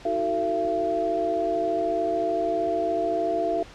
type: tone cluster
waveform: sine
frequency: 318.9 / 372.3 / 449 / 677 Hz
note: D#4 / F#4 / A4 / E5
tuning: +43 / +11 / +35 / +46 cents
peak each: -31 / -30 / -31 / -24 dBFS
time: 0.05-3.63 s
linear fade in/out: 5 ms
effects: pink hiss -46 dBFS RMS until 3.74 s + low-pass 5000 Hz 12 dB/octave